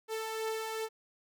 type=beating tone pair; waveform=sawtooth; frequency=440 / 442.5 Hz; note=A4 / A4; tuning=0 / +10 cents; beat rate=2.5 Hz; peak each=-38 / -31 dBFS; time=0.08-0.89 s; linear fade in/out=50 ms; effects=none